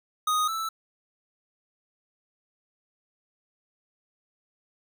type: tone pair in turn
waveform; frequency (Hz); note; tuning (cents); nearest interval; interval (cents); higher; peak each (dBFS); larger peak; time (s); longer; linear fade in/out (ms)
square; 1244.5 / 1318.5; D#6 / E6; 0 / 0; minor second; 100; second; -23 / -29; first; 0.27-0.48 / 0.48-0.69; neither; 5
effects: none